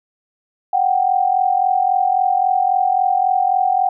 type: tone pair together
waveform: sine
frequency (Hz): 735 / 778.7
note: F#5 / G5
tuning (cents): -12 / -12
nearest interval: minor second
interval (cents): 100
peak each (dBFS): -16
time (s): 0.73-3.89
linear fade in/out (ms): 5
effects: none